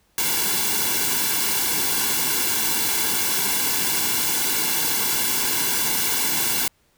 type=noise with comb filter; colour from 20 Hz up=white; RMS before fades=-22 dBFS; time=0.18-6.68 s; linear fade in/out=2 ms; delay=1.6 ms; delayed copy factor=-0.8; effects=pink hiss -63 dBFS RMS until 6.97 s